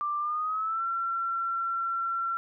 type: tone with pitch glide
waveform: sine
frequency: 1182 to 1357.8 Hz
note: D6 to F6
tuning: +11 to -49 cents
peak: -27 dBFS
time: 0.01-2.37 s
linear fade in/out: 0 ms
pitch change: +240 cents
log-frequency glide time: 0.19-0.85 s
effects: none